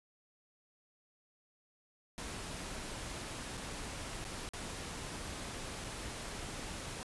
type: noise with dropouts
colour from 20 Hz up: pink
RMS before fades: -43 dBFS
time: 2.18-7.03 s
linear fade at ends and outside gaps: 0 ms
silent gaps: 3.571-3.576 / 4.243-4.25 / 4.49-4.535 / 5.841-5.845 s
effects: resampled to 24000 Hz